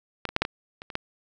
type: clicks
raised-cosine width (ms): 0.3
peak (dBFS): -11 / -18 / -6 / -6 / -13 / -23 / -23 / -10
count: 8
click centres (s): 0.253 / 0.29 / 0.364 / 0.42 / 0.451 / 0.819 / 0.902 / 0.954
effects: none